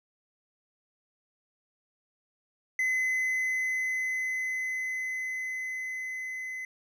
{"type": "tone with level ramp", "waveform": "triangle", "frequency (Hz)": 2034, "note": "C7", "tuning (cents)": -50, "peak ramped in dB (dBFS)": [-23, -33], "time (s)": [2.79, 6.65], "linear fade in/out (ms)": 2, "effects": []}